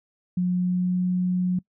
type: tone with pitch glide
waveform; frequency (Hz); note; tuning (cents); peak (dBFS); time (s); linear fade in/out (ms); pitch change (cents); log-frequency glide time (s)
sine; 180 to 181.36; F#3 to F#3; -47 to -34; -20; 0.37-1.59; 5; +13; 0.52-1.02
effects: noise-tail reverb RT60 0.1 s tail -23 dB re dry